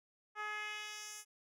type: tone with band-pass filter sweep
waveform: 10% pulse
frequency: 422.2 Hz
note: G#4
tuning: 29 cents sharp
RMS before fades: -44 dBFS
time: 0.35-1.25 s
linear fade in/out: 50 ms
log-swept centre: 1200 to 9100 Hz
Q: 1.4
effects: none